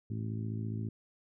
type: harmonic tone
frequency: 54.7 Hz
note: A1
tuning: 9 cents flat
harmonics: 2 / 3 / 4 / 5 / 6 / 7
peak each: -35 / -45 / -41 / -46 / -50 / -51 dBFS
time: 0.1-0.89 s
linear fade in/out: 5 ms
effects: none

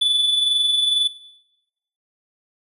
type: tone with amplitude modulation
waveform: triangle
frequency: 3471 Hz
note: A7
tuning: 24 cents flat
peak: -12 dBFS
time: 0.01-1.08 s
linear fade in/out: 10 ms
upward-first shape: sine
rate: 22.1 Hz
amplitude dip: 40%
effects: noise-tail reverb RT60 0.9 s tail -20 dB re dry + resampled to 32000 Hz

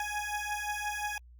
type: beating tone pair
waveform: 20% pulse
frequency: 830.6 / 836.3 Hz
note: G#5 / G#5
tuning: 0 / +12 cents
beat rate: 5.7 Hz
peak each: -31 dBFS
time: 0-1.18 s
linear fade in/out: 2 ms
effects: added 60 Hz sine -51 dBFS peak until 1.39 s + Opus 48 kbps

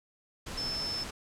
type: tone in noise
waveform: sine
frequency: 5274 Hz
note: E8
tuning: in tune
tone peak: -32 dBFS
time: 0.57-1.04 s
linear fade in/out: 10 ms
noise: pink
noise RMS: -40 dBFS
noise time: 0.46-1.11 s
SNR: +5 dB
effects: low-pass 9000 Hz 12 dB/octave

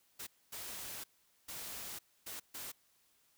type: noise bursts at uneven times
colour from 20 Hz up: white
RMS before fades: -45 dBFS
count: 5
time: 0.19-0.27 / 0.52-1.04 / 1.48-1.99 / 2.26-2.4 / 2.54-2.72 s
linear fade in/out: 10 ms
effects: white hiss -72 dBFS RMS until 3.37 s

